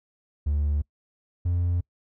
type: tone pair in turn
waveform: triangle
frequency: 73.42 / 87.67 Hz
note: D2 / F2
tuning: 0 / +7 cents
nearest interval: minor third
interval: 307 cents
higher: second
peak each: -19 dBFS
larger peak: neither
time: 0.46-0.82 / 1.45-1.81 s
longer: neither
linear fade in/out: 10 ms
effects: noise-tail reverb RT60 0.1 s tail -26 dB re dry + tanh soft clip ceiling -15 dBFS